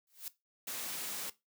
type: noise with exponential growth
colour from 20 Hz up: blue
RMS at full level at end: -38 dBFS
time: 0.07-0.28 s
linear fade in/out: 2 ms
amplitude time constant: 44 ms
type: noise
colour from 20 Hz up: white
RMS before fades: -40 dBFS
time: 0.67-1.3 s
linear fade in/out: 5 ms
effects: noise-tail reverb RT60 0.2 s tail -17 dB re dry + high-pass 150 Hz 12 dB/octave

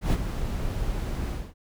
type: noise with ADSR envelope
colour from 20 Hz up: brown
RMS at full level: -20 dBFS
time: 0.01-1.54 s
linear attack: 110 ms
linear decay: 46 ms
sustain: -9 dB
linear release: 230 ms
effects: none

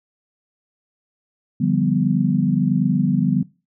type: chord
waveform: sine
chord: G dominant seventh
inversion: second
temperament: equal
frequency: 146.83 / 174.61 / 196 / 246.9 Hz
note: D3 / F3 / G3 / B3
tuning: 0 / 0 / 0 / 0 cents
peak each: -21 dBFS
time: 1.6-3.43 s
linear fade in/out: 10 ms
effects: noise-tail reverb RT60 0.3 s tail -20 dB re dry

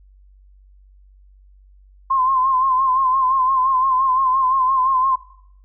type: tone with vibrato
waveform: sine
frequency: 1046.5 Hz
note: C6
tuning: in tune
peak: -14 dBFS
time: 2.1-5.16 s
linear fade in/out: 10 ms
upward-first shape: sine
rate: 5.8 Hz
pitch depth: 56 cents each way
effects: noise-tail reverb RT60 0.7 s tail -19 dB re dry + added 48 Hz sine -46 dBFS peak until 5.64 s

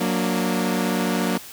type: chord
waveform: sawtooth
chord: Gb augmented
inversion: none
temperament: equal with one note detuned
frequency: 183.61 / 233.1 / 293.7 Hz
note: Gb3 / Bb3 / D4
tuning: -13 / 0 / 0 cents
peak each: -20 / -20 / -24 dBFS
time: 0-1.38 s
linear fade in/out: 10 ms
effects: white hiss -40 dBFS RMS until 1.52 s

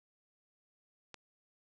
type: click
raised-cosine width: 0.2 ms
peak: -29 dBFS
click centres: 1.143 s
effects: resampled to 22050 Hz

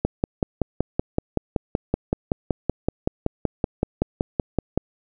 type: click train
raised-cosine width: 2 ms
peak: -6 dBFS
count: 26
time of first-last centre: 0.05-4.776 s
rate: 5.29 Hz
effects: none

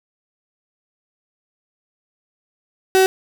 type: tone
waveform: 35% pulse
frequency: 378.5 Hz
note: F#4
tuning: 39 cents sharp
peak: -9 dBFS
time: 2.95-3.06 s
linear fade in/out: 0 ms
effects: none

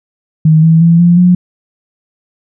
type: tone with pitch steps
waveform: sine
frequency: 157.3 / 162.47 / 167.81 / 173.33 / 179.03 Hz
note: D#3 / E3 / E3 / F3 / F3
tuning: +19 / -25 / +31 / -13 / +43 cents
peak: -3 dBFS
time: 0.45-1.35 s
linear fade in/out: 5 ms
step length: 180 ms
effects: none

